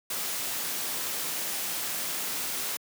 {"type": "noise", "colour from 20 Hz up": "white", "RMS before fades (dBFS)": -32, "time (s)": [0.1, 2.77], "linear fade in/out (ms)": 5, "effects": ["high-pass 150 Hz 12 dB/octave"]}